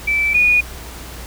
sine tone pair in turn, 2321 / 2456 Hz, D7 / D#7, -21 / -23 cents, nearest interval minor second, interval 98 cents, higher second, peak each -14 / -10 dBFS, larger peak second, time 0.07-0.34 / 0.34-0.61 s, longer neither, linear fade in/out 10 ms, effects added 60 Hz sine -33 dBFS peak until 1.26 s + pink hiss -35 dBFS RMS until 1.26 s

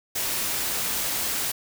white noise, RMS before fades -27 dBFS, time 0.15-1.52 s, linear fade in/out 10 ms, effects none

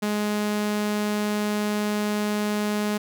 sawtooth tone, 209.1 Hz, G#3, 12 cents sharp, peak -19 dBFS, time 0.02-2.98 s, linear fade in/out 10 ms, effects none

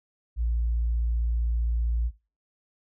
sine tone, 57.7 Hz, A#1, 17 cents flat, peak -22 dBFS, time 0.36-2.11 s, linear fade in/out 50 ms, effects noise-tail reverb RT60 0.3 s tail -17 dB re dry + tanh soft clip ceiling -19 dBFS

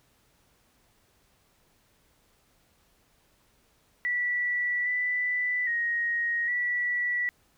sine tone with pitch steps, 1956 / 1984 / 1878 / 1951 Hz, B6 / B6 / A#6 / B6, -17 / +7 / +12 / -22 cents, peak -25 dBFS, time 4.05-7.29 s, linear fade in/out 0 ms, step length 810 ms, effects pink hiss -66 dBFS RMS until 7.57 s

